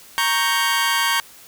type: chord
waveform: 20% pulse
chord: G diminished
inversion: first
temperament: equal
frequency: 932.3 / 1108.7 / 1568 Hz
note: Bb5 / Db6 / G6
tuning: 0 / 0 / 0 cents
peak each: -17 dBFS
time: 0.18-1.2 s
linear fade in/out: 0 ms
effects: white hiss -45 dBFS RMS until 1.47 s